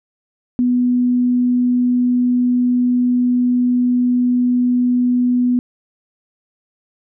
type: tone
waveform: sine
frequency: 246.9 Hz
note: B3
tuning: in tune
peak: -12 dBFS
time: 0.59-5.59 s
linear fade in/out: 0 ms
effects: none